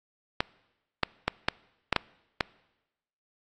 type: clicks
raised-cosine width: 0.3 ms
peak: -7 dBFS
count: 7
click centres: 0.405 / 1.033 / 1.28 / 1.485 / 1.927 / 1.963 / 2.408 s
effects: noise-tail reverb RT60 1.0 s tail -24 dB re dry + AAC 32 kbps